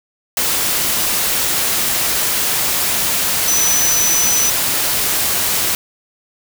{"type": "tone in noise", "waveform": "sine", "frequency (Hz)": 5990, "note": "F#8", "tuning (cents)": 20, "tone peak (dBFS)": -14, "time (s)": [3.48, 4.5], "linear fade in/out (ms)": 2, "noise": "white", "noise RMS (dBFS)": -17, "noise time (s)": [0.37, 5.75], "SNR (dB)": 0, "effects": []}